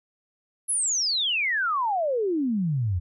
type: exponential sweep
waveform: sine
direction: down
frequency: 11175 to 82.7 Hz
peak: -22 dBFS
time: 0.68-3 s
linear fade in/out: 20 ms
effects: none